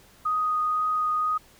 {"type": "tone with vibrato", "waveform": "sine", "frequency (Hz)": 1244.5, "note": "D#6", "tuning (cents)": 0, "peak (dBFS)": -22, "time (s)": [0.25, 1.38], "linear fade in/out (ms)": 10, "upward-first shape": "triangle", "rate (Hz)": 2, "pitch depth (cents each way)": 9, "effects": ["pink hiss -55 dBFS RMS until 1.59 s"]}